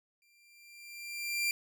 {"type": "tone with exponential growth", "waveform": "sawtooth", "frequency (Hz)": 2373, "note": "D7", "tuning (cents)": 17, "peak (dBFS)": -24, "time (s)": [0.22, 1.51], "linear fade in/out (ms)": 1, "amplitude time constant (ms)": 280, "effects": []}